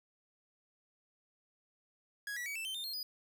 45% pulse tone with pitch steps, 1661.2 / 1941.6 / 2269 / 2652 / 3100 / 3623 / 4235 / 4949 Hz, G#6 / B6 / C#7 / E7 / G7 / A7 / C8 / D#8, 0 / -30 / +40 / +10 / -20 / +50 / +20 / -10 cents, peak -38 dBFS, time 2.27-3.03 s, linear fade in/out 2 ms, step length 95 ms, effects none

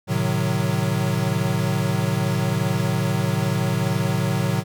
square chord, A diminished seventh, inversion none, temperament equal with one note detuned, 110 / 130.81 / 153.16 / 185 Hz, A2 / C3 / Eb3 / Gb3, 0 / 0 / -27 / 0 cents, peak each -26 dBFS, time 0.07-4.64 s, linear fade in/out 50 ms, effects none

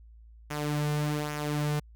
sawtooth tone with flanger, 148.8 Hz, D3, 23 cents sharp, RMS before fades -30 dBFS, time 0.5-1.8 s, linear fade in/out 10 ms, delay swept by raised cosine 0.23 to 3.13 ms, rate 1.2 Hz, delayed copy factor -0.55, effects added 56 Hz sine -49 dBFS peak until 1.95 s

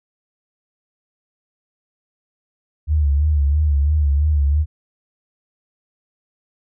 sine tone with vibrato, 73.42 Hz, D2, in tune, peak -13 dBFS, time 2.87-4.66 s, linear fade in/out 50 ms, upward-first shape sine, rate 3 Hz, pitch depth 83 cents each way, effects none

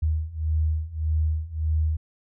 sine beating tone pair, 77.4 / 79.1 Hz, D#2 / D#2, -9 / +29 cents, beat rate 1.7 Hz, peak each -26 / -24 dBFS, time 0.02-1.97 s, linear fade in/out 10 ms, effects none

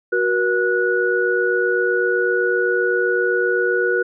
sine tone cluster, 370.2 / 478 / 1466 Hz, F#4 / A#4 / F#6, +1 / +43 / -16 cents, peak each -20 dBFS, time 0.12-4.03 s, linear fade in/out 10 ms, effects none

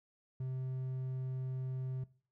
triangle tone, 129.9 Hz, C3, 12 cents flat, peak -34 dBFS, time 0.4-2.04 s, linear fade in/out 5 ms, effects noise-tail reverb RT60 0.4 s tail -19 dB re dry

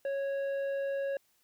sine tone with tanh clipping, 552 Hz, C#5, 7 cents flat, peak -32 dBFS, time 0.05-1.17 s, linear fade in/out 2 ms, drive 8 dB, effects white hiss -71 dBFS RMS until 1.43 s

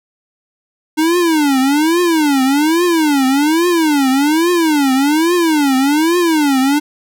square tone with vibrato, 304.1 Hz, D#4, 40 cents flat, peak -11 dBFS, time 0.97-6.8 s, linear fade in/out 20 ms, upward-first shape triangle, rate 1.2 Hz, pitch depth 290 cents each way, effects none

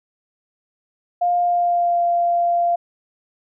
sine tone with pitch glide, 705 to 692.5 Hz, F5 to F5, +16 to -15 cents, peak -15 dBFS, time 1.21-2.76 s, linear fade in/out 10 ms, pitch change -31 cents, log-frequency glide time 1.38-2.02 s, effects none

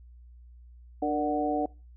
harmonic tone with a mistuned harmonic, 148.3 Hz, D3, 17 cents sharp, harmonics 2 / 3 / 4 / 5, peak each -29 / -33 / -33 / -29 dBFS, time 1.02-1.66 s, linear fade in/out 5 ms, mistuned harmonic 3, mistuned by +71 cents, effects noise-tail reverb RT60 0.3 s tail -23 dB re dry + added 60 Hz sine -48 dBFS peak until 1.96 s

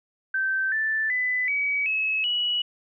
sine tone with pitch steps, 1552 / 1762.3 / 2001 / 2272 / 2580 / 2930 Hz, G6 / A6 / B6 / C#7 / E7 / F#7, -18 / +2 / +22 / +42 / -38 / -18 cents, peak -22 dBFS, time 0.34-2.62 s, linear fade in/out 5 ms, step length 380 ms, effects none

